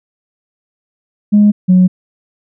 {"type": "tone pair in turn", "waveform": "sine", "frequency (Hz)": [207.7, 183.4], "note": ["G#3", "F#3"], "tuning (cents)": [0, -15], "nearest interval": "major second", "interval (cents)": 215, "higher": "first", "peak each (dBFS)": -3, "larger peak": "neither", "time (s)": [[1.32, 1.52], [1.68, 1.88]], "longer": "neither", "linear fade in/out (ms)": 20, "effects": ["tanh soft clip ceiling -1 dBFS"]}